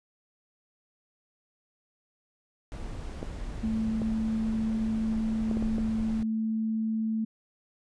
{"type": "noise", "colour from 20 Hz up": "brown", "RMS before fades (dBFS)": -37, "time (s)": [2.72, 6.23], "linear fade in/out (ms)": 0}
{"type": "clicks", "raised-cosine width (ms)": 2, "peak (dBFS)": -20, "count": 6, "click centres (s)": [3.229, 4.018, 5.513, 5.571, 5.625, 5.783]}
{"type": "tone", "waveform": "sine", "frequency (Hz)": 221, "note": "A3", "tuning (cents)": 8, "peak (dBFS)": -26, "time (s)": [3.63, 7.25], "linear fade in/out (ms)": 10}
{"effects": ["resampled to 22050 Hz"]}